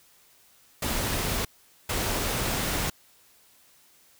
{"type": "noise bursts at uneven times", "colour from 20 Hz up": "pink", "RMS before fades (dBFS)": -28, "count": 2, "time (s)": [[0.82, 1.45], [1.89, 2.9]], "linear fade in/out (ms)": 5, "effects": ["white hiss -59 dBFS RMS until 4.19 s"]}